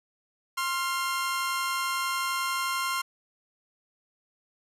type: tone pair together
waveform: sawtooth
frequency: 1057.3 / 1386 Hz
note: C6 / F6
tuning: +18 / -14 cents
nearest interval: perfect fourth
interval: 468 cents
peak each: -25 / -28 dBFS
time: 0.57-3.02 s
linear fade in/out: 10 ms
effects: resampled to 32000 Hz + 9-bit